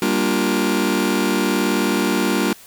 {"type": "chord", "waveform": "sawtooth", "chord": "G minor seventh", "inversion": "none", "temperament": "just", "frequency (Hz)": [196, 235.2, 294, 352.8], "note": ["G3", "Bb3", "D4", "F4"], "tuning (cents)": [0, 16, 2, 18], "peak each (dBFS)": -18, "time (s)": [0.02, 2.53], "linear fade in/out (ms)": 2, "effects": ["white hiss -44 dBFS RMS until 2.66 s"]}